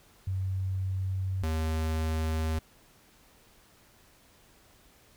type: tone pair in turn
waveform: sine / square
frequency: 94.7 / 79.48 Hz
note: F#2 / D#2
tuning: +41 / +37 cents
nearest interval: minor third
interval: 304 cents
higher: first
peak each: -28 dBFS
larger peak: neither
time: 0.27-1.43 / 1.43-2.59 s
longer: neither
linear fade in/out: 5 ms
effects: pink hiss -60 dBFS RMS until 5.16 s